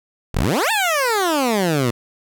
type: exponential two-way sweep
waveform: 15% pulse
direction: up then down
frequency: 34.4 to 921 to 113.8 Hz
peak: -10 dBFS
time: 0.34-1.91 s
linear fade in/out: 10 ms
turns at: 0.71 s
effects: none